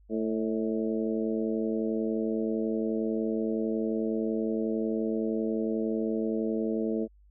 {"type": "harmonic tone with a mistuned harmonic", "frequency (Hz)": 110.9, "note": "A2", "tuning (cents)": 14, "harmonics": [2, 3, 4, 5, 6], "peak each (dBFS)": [-30, -32, -32, -39, -40], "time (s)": [0.09, 7.08], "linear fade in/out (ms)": 50, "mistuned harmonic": 6, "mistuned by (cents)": -50, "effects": ["added 50 Hz sine -55 dBFS peak until 7.3 s"]}